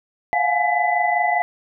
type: tone cluster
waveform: sine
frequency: 697 / 722 / 840 / 2001 Hz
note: F5 / F#5 / G#5 / B6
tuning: -4 / -43 / +19 / +22 cents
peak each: -22 dBFS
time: 0.33-1.42 s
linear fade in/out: 0 ms
effects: none